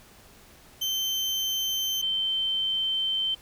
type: tone pair in turn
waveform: 35% pulse / sine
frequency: 3101 / 3101 Hz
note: G7 / G7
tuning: -19 / -19 cents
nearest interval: unison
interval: 0 cents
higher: neither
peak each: -24 dBFS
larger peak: neither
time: 0.81-2.02 / 2.02-3.35 s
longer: second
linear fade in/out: 10 ms
effects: pink hiss -53 dBFS RMS until 3.41 s

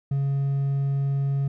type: tone with hard clipping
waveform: triangle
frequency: 138.59 Hz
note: C#3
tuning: in tune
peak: -22 dBFS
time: 0.11-1.48 s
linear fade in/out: 5 ms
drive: 5 dB
effects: none

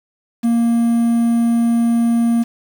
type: tone with quantisation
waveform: triangle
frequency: 233.1 Hz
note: A#3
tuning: in tune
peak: -10 dBFS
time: 0.43-2.44 s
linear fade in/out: 20 ms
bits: 6
effects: none

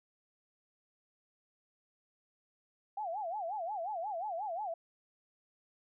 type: tone with vibrato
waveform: sine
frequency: 754 Hz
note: F#5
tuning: 32 cents sharp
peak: -35 dBFS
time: 2.97-4.74 s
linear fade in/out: 5 ms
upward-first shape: sine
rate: 5.6 Hz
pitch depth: 240 cents each way
effects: none

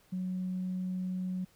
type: tone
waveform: sine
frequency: 184.2 Hz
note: F#3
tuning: 7 cents flat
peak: -31 dBFS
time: 0.12-1.45 s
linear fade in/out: 10 ms
effects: tanh soft clip ceiling -27 dBFS + pink hiss -65 dBFS RMS until 1.55 s

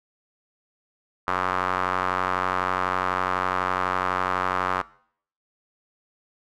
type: tone with band-pass filter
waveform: square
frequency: 46.01 Hz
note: F#1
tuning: 9 cents flat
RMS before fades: -25 dBFS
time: 1.27-4.82 s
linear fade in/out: 10 ms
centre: 1200 Hz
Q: 3.1
effects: noise-tail reverb RT60 0.6 s tail -21 dB re dry

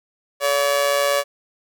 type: tone with amplitude modulation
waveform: sawtooth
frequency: 569 Hz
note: C#5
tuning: 45 cents sharp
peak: -10 dBFS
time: 0.4-1.24 s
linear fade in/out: 50 ms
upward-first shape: sine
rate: 135 Hz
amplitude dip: 65%
effects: none

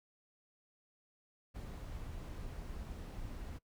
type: noise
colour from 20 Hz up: brown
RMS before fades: -45 dBFS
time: 1.54-3.59 s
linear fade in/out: 20 ms
effects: noise-tail reverb RT60 0.1 s tail -20 dB re dry

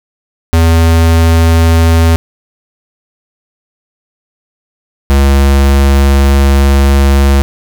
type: tone pair in turn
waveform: square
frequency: 82.41 / 69.1 Hz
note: E2 / C#2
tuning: 0 / -5 cents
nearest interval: minor third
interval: 305 cents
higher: first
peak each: -5 dBFS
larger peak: neither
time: 0.53-2.16 / 5.1-7.42 s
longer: second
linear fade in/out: 0 ms
effects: none

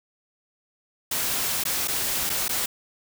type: noise with dropouts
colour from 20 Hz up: white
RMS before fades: -26 dBFS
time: 1.11-2.66 s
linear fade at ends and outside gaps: 5 ms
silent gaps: 1.638-1.652 / 1.875-1.881 / 2.295-2.299 / 2.482-2.492 s
effects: none

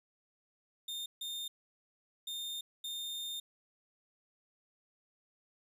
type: tone bursts at uneven times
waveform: 40% pulse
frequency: 3637 Hz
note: A#7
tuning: 43 cents flat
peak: -37 dBFS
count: 4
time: 0.88-1.06 / 1.21-1.48 / 2.27-2.61 / 2.84-3.4 s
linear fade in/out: 5 ms
effects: none

